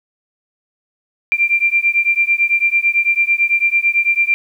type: beating tone pair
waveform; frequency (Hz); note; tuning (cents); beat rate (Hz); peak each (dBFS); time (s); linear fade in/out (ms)
sine; 2366 / 2375; D7 / D7; +12 / +19; 9; -15; 1.32-4.34; 0
effects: 8-bit